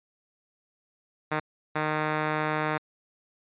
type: tone bursts at uneven times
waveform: 5% pulse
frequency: 153.8 Hz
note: D#3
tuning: 20 cents flat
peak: -14 dBFS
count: 2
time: 1.31-1.4 / 1.75-2.78 s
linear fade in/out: 10 ms
effects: resampled to 8000 Hz